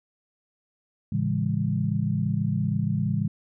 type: chord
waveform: sine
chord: A major seventh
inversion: none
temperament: equal with one note detuned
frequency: 110 / 138.59 / 164.81 / 202.4 Hz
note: A2 / C#3 / E3 / G#3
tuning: 0 / 0 / 0 / -44 cents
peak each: -28 dBFS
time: 1.12-3.28 s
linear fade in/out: 5 ms
effects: none